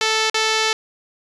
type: tone with dropouts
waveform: 5% pulse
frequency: 439.6 Hz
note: A4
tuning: 2 cents flat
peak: -5 dBFS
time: 0.01-0.73 s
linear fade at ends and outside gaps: 2 ms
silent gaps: 0.299-0.343 s
effects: resampled to 22050 Hz + 7-bit